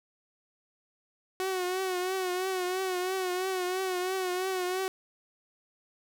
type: tone with vibrato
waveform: sawtooth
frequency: 370 Hz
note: F#4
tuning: in tune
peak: -25 dBFS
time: 1.4-4.88 s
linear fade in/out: 0 ms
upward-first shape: triangle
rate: 3 Hz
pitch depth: 63 cents each way
effects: none